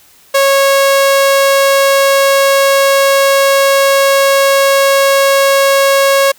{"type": "tone", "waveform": "sawtooth", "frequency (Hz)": 550, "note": "C#5", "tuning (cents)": -14, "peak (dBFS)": -3, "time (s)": [0.34, 6.32], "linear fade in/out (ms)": 10, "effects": ["white hiss -45 dBFS RMS until 6.38 s"]}